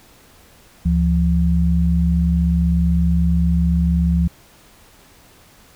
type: tone pair together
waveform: sine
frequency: 72.23 / 171.6 Hz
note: D2 / F3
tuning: -28 / -30 cents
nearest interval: octave + minor third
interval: 1498 cents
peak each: -16 dBFS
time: 0.85-4.28 s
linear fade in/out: 10 ms
effects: pink hiss -49 dBFS RMS until 5.75 s